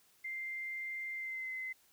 sine tone with pitch glide, 2093 to 2052 Hz, C7 to C7, 0 to -34 cents, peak -38 dBFS, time 0.24-1.73 s, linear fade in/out 10 ms, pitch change -34 cents, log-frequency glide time 1.14-1.51 s, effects white hiss -68 dBFS RMS until 1.92 s

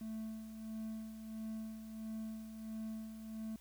triangle tone with tremolo, 220 Hz, A3, in tune, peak -38 dBFS, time 0.01-3.56 s, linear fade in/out 2 ms, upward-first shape sine, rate 1.5 Hz, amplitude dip 55%, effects added 60 Hz sine -63 dBFS peak until 3.6 s + white hiss -65 dBFS RMS until 3.6 s

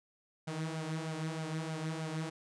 sawtooth tone with flanger, 159 Hz, D#3, 38 cents sharp, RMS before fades -38 dBFS, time 0.47-2.3 s, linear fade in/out 10 ms, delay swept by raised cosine 1.3 to 5.8 ms, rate 3.2 Hz, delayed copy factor +0.6, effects resampled to 22050 Hz

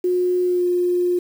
sine tone with pitch glide, 360.3 to 355.5 Hz, F#4 to F4, -46 to +31 cents, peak -16 dBFS, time 0.04-1.19 s, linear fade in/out 5 ms, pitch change -23 cents, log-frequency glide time 0.43-0.64 s, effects 7-bit

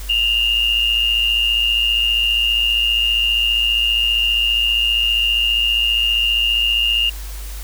sine tone with amplitude modulation, 2816 Hz, F7, 14 cents sharp, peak -11 dBFS, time 0.09-7.1 s, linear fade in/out 10 ms, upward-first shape sine, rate 115 Hz, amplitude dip 65%, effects added 50 Hz sine -27 dBFS peak until 7.63 s + white hiss -37 dBFS RMS until 7.63 s

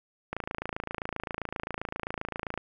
click train, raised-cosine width 0.5 ms, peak -17 dBFS, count 63, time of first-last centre 0.33-2.576 s, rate 27.6 Hz, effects none

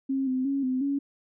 sine tone with pitch steps, 269 / 257.9 / 276 / 257 / 279.9 Hz, C4 / C4 / C#4 / C4 / C#4, +48 / -25 / -7 / -31 / +17 cents, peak -24 dBFS, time 0.09-0.99 s, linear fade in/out 10 ms, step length 180 ms, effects none

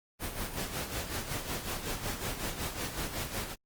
pink noise with tremolo, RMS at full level -34 dBFS, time 0.19-3.56 s, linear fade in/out 50 ms, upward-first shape sine, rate 5.4 Hz, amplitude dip 60%, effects Opus 32 kbps

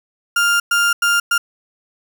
35% pulse tone bursts at uneven times, 1400 Hz, F6, 4 cents sharp, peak -11 dBFS, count 4, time 0.36-0.6 / 0.71-0.93 / 1.02-1.2 / 1.31-1.38 s, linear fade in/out 5 ms, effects none

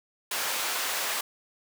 pink high-pass noise, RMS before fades -30 dBFS, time 0.31-1.21 s, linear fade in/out 5 ms, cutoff 800 Hz, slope 12 dB/octave, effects none

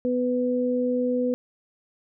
sine tone pair together, 248.7 / 497.4 Hz, B3 / B4, +12 / +12 cents, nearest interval octave, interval 1200 cents, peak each -24 dBFS, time 0.05-1.34 s, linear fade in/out 0 ms, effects none

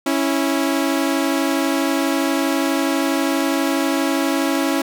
sawtooth tone pair together, 276.3 / 328.6 Hz, C#4 / E4, -6 / -5 cents, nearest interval minor third, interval 301 cents, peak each -15 / -17 dBFS, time 0.06-4.82 s, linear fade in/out 5 ms, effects none

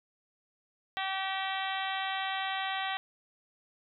harmonic tone with a mistuned harmonic, 384.3 Hz, G4, 34 cents flat, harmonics 2 / 3 / 4 / 5 / 6 / 7 / 8 / 9 / 10, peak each -35 / -40 / -41 / -38 / -44 / -43 / -42 / -44 / -44 dBFS, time 0.97-2.97 s, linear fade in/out 0 ms, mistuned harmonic 8, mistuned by +40 cents, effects none

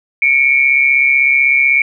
sine tone pair together, 2213 / 2349 Hz, C#7 / D7, -3 / 0 cents, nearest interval minor second, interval 103 cents, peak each -11 dBFS, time 0.22-1.82 s, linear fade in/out 2 ms, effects none

